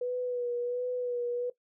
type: tone with vibrato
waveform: sine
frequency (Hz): 490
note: B4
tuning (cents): -14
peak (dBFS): -29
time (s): 0.01-1.5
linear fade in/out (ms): 5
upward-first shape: sine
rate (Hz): 1.4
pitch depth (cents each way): 30
effects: noise-tail reverb RT60 0.1 s tail -17 dB re dry